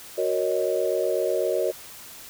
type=chord; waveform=sine; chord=D# minor seventh; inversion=first; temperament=equal; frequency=370 / 466.2 / 554.4 / 622.3 Hz; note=F#4 / A#4 / C#5 / D#5; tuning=0 / 0 / 0 / 0 cents; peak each=-27 dBFS; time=0.17-1.72 s; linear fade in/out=20 ms; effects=white hiss -43 dBFS RMS until 2.29 s